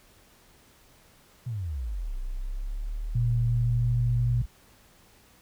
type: exponential two-way sweep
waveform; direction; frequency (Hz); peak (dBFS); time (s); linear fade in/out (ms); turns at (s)
sine; down then up; 128.4 to 30.87 to 53.8; -29; 1.46-4.46; 10; 2.17
type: tone with pitch glide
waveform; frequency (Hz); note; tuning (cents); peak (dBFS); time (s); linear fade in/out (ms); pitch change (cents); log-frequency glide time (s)
sine; 117.8 to 119.65; A#2 to A#2; +19 to +46; -22; 3.15-4.42; 5; +27; 3.48-3.93
effects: pink hiss -58 dBFS RMS until 5.41 s